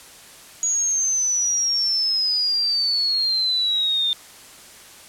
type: exponential sweep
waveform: sine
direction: down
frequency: 6760 to 3599 Hz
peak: -18 dBFS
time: 0.63-4.13 s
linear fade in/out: 0 ms
effects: white hiss -44 dBFS RMS until 5.08 s + low-pass 11000 Hz 12 dB/octave